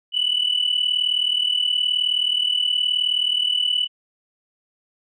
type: tone pair together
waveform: sine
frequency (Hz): 2952 / 2991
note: F#7 / F#7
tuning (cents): -5 / +18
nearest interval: unison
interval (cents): 23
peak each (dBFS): -20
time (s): 0.12-3.88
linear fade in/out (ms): 50
effects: tanh soft clip ceiling -12 dBFS